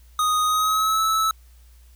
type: tone with pitch glide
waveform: square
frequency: 1244.5 to 1305.6 Hz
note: D#6 to E6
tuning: 0 to -17 cents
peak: -19 dBFS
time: 0.19-1.31 s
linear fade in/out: 2 ms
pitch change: +83 cents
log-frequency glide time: 0.45-1.01 s
effects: added 60 Hz sine -47 dBFS peak until 1.95 s + white hiss -60 dBFS RMS until 1.95 s